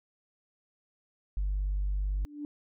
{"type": "tone", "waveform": "sine", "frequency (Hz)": 49, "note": "G1", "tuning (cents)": 0, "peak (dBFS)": -26, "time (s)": [1.37, 2.25], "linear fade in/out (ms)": 0}
{"type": "tone with exponential growth", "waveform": "sine", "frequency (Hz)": 293.7, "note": "D4", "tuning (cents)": 0, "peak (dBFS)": -32, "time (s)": [2.07, 2.45], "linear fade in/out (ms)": 1, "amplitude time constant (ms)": 81}
{"effects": ["tanh soft clip ceiling -24 dBFS"]}